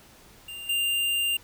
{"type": "tone with level steps", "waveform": "square", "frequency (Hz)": 2794, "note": "F7", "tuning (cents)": 0, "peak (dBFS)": [-37, -24], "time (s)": [0.48, 1.37], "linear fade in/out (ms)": 5, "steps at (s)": 0.69, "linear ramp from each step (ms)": 5, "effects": ["pink hiss -53 dBFS RMS until 1.43 s"]}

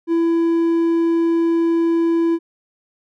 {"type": "tone", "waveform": "triangle", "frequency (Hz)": 333.6, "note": "E4", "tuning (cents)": 21, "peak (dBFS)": -12, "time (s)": [0.07, 2.39], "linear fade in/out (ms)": 50, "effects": []}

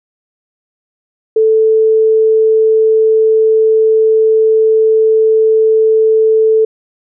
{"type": "tone", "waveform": "sine", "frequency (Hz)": 440, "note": "A4", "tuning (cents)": 0, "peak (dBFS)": -6, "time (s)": [1.36, 6.65], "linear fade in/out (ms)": 5, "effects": []}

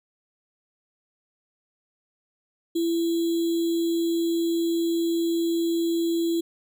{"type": "tone with sample-and-hold", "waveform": "sine", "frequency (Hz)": 335, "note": "E4", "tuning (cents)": 28, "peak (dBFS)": -21, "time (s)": [2.75, 6.41], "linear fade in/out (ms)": 10, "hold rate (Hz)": 3675, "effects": []}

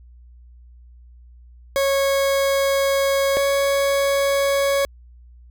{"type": "tone pair in turn", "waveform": "40% pulse", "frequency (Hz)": [550, 556.1], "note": ["C#5", "C#5"], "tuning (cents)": [-14, 5], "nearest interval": "unison", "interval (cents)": 19, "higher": "second", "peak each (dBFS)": -16, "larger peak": "neither", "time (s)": [[1.76, 3.37], [3.37, 4.85]], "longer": "first", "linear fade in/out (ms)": 0, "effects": ["added 60 Hz sine -43 dBFS peak until 5.5 s"]}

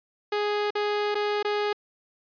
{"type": "tone with dropouts", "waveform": "sawtooth", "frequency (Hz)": 415.4, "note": "G#4", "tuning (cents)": 0, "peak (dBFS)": -20, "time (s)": [0.32, 1.73], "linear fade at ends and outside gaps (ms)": 5, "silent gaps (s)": [[0.706, 0.752], [1.146, 1.152], [1.428, 1.447]], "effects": ["resampled to 11025 Hz"]}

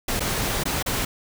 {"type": "noise with dropouts", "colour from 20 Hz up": "pink", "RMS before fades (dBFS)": -25, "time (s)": [0.08, 1.05], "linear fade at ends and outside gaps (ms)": 5, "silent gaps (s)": [[0.196, 0.204], [0.637, 0.654], [0.827, 0.861]], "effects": []}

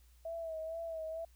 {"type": "tone with vibrato", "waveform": "sine", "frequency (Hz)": 651, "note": "E5", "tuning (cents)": -22, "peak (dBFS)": -38, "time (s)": [0.25, 1.25], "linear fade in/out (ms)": 5, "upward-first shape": "sine", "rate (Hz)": 2.2, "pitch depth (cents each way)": 44, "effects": ["added 60 Hz sine -60 dBFS peak until 1.35 s", "white hiss -71 dBFS RMS until 1.35 s"]}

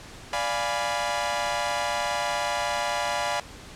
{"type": "chord", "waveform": "sawtooth", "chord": "D diminished seventh", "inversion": "none", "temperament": "equal", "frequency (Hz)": [587.3, 698.5, 830.6, 987.8], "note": ["D5", "F5", "Ab5", "Cb6"], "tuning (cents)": [0, 0, 0, 0], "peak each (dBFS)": -27, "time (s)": [0.33, 3.4], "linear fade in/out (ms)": 2, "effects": ["pink hiss -44 dBFS RMS until 3.75 s", "low-pass 8000 Hz 12 dB/octave"]}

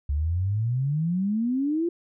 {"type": "exponential sweep", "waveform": "sine", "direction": "up", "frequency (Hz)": [69, 351.1], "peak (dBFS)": -22, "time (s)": [0.09, 1.89], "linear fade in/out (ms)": 5, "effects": []}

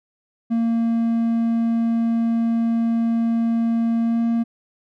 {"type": "tone with pitch glide", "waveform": "triangle", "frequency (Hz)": [230, 231.5], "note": ["A#3", "A#3"], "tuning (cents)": [-23, -12], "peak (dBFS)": -15, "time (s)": [0.5, 4.44], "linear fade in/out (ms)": 20, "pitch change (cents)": 11, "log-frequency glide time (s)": [4.02, 4.2], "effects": []}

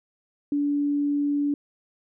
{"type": "tone", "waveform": "sine", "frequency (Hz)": 288.3, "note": "D4", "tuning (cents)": -32, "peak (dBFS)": -21, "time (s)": [0.52, 1.54], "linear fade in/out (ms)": 2, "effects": []}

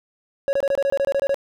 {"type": "tone bursts", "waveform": "triangle", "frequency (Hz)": 554.4, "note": "C#5", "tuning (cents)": 0, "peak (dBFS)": -15, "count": 12, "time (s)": [0.48, 1.344], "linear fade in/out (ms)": 0, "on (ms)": 50, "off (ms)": 24, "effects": []}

